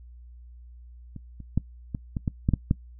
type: clicks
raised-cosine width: 5 ms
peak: -25 / -29 / -10 / -17 / -16 / -13 / -9 / -9 / -8 dBFS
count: 9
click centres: 1.163 / 1.403 / 1.576 / 1.948 / 2.168 / 2.278 / 2.489 / 2.537 / 2.711 s
effects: noise-tail reverb RT60 0.1 s tail -21 dB re dry + added 60 Hz sine -44 dBFS peak until 2.99 s

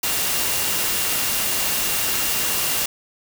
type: tone in noise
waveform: sine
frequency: 2788 Hz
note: F7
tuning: 4 cents flat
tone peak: -33 dBFS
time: 0.03-2.86 s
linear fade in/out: 5 ms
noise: white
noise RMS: -22 dBFS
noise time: 0.03-2.86 s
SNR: -14 dB
effects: none

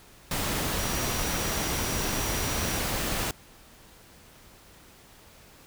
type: tone in noise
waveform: sine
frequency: 5790 Hz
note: F#8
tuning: 38 cents flat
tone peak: -38 dBFS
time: 0.79-2.79 s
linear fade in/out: 2 ms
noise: pink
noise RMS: -29 dBFS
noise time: 0.31-3.31 s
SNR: -12 dB
effects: pink hiss -53 dBFS RMS until 5.66 s

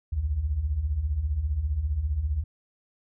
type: beating tone pair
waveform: sine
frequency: 62 / 77 Hz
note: B1 / D#2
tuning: +7 / -17 cents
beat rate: 15 Hz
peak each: -31 / -25 dBFS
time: 0.12-2.44 s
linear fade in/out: 10 ms
effects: none

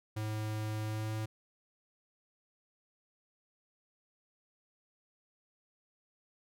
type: tone with pitch glide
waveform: square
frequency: 107.9 to 109.03 Hz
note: A2 to A2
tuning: -33 to -15 cents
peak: -35 dBFS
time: 0.16-1.26 s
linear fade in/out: 10 ms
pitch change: +18 cents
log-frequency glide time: 0.83-1.13 s
effects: none

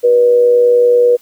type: tone with amplitude modulation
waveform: sine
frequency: 485.4 Hz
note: B4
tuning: 30 cents flat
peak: -4 dBFS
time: 0.03-1.17 s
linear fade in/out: 20 ms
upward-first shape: sine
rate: 110 Hz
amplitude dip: 40%
effects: white hiss -48 dBFS RMS until 1.21 s

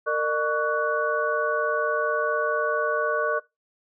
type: tone cluster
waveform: sine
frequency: 459.7 / 604 / 1127 / 1482 Hz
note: A#4 / D5 / C#6 / F#6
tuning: -24 / +48 / +28 / +2 cents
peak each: -27 dBFS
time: 0.06-3.4 s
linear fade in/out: 20 ms
effects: noise-tail reverb RT60 0.2 s tail -19 dB re dry

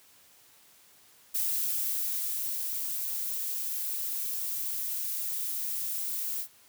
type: noise with ADSR envelope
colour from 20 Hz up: violet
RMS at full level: -29 dBFS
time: 1.34-6.48 s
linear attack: 12 ms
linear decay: 1200 ms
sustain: -4 dB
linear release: 80 ms
effects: white hiss -59 dBFS RMS until 6.68 s + high-pass 60 Hz 12 dB/octave

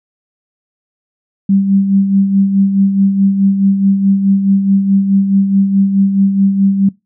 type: tone with tremolo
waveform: sine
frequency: 196 Hz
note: G3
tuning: in tune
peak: -6 dBFS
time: 1.49-6.89 s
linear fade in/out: 5 ms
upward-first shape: sine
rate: 4.7 Hz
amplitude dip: 55%
effects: noise-tail reverb RT60 0.2 s tail -22 dB re dry

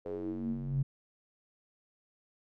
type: tone with band-pass filter sweep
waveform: square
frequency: 46.59 Hz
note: F#1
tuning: 13 cents sharp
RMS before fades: -35 dBFS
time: 0.05-0.83 s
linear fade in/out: 10 ms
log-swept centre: 480 to 130 Hz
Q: 7
effects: none

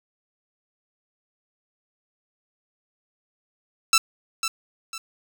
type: tone with echo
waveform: 10% pulse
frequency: 1329 Hz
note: E6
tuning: 14 cents sharp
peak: -6 dBFS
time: 3.93-3.98 s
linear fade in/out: 2 ms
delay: 500 ms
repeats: 2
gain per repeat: -9 dB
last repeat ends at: 4.98 s
effects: none

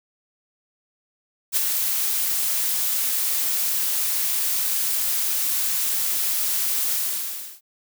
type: noise with ADSR envelope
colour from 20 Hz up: blue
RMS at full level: -18 dBFS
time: 1.52-7.61 s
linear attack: 49 ms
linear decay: 12 ms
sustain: -5 dB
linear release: 690 ms
effects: none

